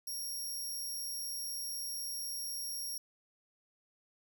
15% pulse tone, 5588 Hz, F8, in tune, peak -32 dBFS, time 0.07-2.98 s, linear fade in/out 5 ms, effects none

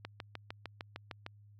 click train, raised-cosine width 0.3 ms, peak -25 dBFS, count 9, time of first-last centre 0.05-1.264 s, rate 6.59 Hz, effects added 103 Hz sine -56 dBFS peak until 1.59 s

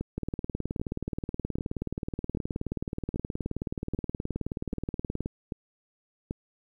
two click trains, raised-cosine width 3 ms, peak -18 / -19 dBFS, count 97 / 9, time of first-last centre 0.18-5.259 / 0.01-6.309 s, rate 18.9 / 1.27 Hz, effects 10-bit

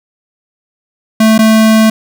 square tone with dropouts, 220 Hz, A3, in tune, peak -5 dBFS, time 1.2-1.9 s, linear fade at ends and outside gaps 5 ms, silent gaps 1.38-1.389 s, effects none

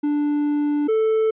triangle tone pair in turn, 293.7 / 440.1 Hz, D4 / A4, 0 / 0 cents, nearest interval perfect fifth, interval 700 cents, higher second, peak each -16 / -14 dBFS, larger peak second, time 0.03-0.88 / 0.88-1.31 s, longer first, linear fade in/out 10 ms, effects resampled to 8000 Hz

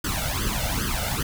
pink noise with flanger, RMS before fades -26 dBFS, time 0.04-1.23 s, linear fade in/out 5 ms, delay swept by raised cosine 0.63 to 1.44 ms, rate 2.5 Hz, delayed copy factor +0.9, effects none

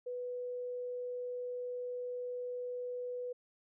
sine tone, 493.9 Hz, B4, in tune, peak -37 dBFS, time 0.06-3.33 s, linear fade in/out 10 ms, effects none

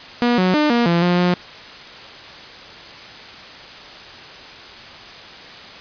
sawtooth tone with pitch steps, 240.9 / 184.1 / 301 / 237.5 / 170.8 / 176.8 / 178.2 Hz, B3 / F#3 / D4 / A#3 / F3 / F3 / F3, -43 / -8 / +43 / +33 / -38 / +22 / +35 cents, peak -10 dBFS, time 0.22-1.34 s, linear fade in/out 0 ms, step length 160 ms, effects white hiss -37 dBFS RMS until 5.8 s + resampled to 11025 Hz

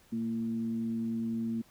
sine tone with frequency modulation, 228 Hz, A#3, 38 cents flat, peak -30 dBFS, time 0.12-1.62 s, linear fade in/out 10 ms, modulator 110 Hz, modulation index 0.36, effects pink hiss -62 dBFS RMS until 1.7 s

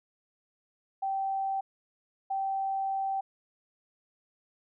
sine tone bursts at uneven times, 777 Hz, G5, 16 cents flat, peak -28 dBFS, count 2, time 1.02-1.61 / 2.3-3.21 s, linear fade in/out 10 ms, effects none

